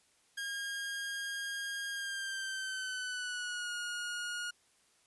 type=tone with pitch glide; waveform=sawtooth; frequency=1622 to 1436.7 Hz; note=G#6 to F6; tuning=-41 to +49 cents; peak=-33 dBFS; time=0.37-4.51 s; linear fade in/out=10 ms; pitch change=-210 cents; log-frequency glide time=1.92-3.73 s; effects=white hiss -69 dBFS RMS until 5.06 s + resampled to 24000 Hz